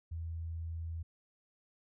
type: tone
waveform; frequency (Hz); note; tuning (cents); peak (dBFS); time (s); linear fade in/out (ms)
sine; 82.41; E2; 0; -37; 0.11-1.03; 10
effects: none